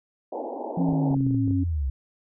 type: band-pass noise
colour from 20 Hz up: white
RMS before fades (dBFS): -33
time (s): 0.32-1.15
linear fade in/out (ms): 5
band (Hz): 240 to 900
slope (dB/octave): 96
type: linear sweep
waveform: sine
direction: down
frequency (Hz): 176.7 to 63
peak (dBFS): -23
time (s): 0.77-1.9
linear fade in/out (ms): 5
type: tone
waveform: sine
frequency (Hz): 271.8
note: C#4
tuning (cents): -34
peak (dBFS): -23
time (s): 0.79-1.64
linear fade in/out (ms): 10
type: clicks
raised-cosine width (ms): 3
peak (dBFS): -23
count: 10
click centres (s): 0.89 / 0.929 / 1.11 / 1.165 / 1.207 / 1.266 / 1.309 / 1.346 / 1.478 / 1.509
effects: none